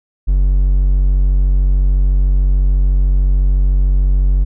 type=tone; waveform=triangle; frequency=46.89 Hz; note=F#1; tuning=24 cents sharp; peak=-7 dBFS; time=0.27-4.45 s; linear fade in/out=20 ms; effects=none